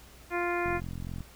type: harmonic tone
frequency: 349.2 Hz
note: F4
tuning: in tune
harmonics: 1 / 2 / 3 / 4 / 5 / 6 / 7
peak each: -31 / -34 / -36 / -37 / -38 / -39 / -39 dBFS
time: 0.3-0.81 s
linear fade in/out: 50 ms
type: click train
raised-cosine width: 5 ms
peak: -26 dBFS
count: 25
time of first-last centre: 0.66-1.207 s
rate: 43.9 Hz
effects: added 60 Hz sine -54 dBFS peak until 1.35 s + pink hiss -54 dBFS RMS until 1.35 s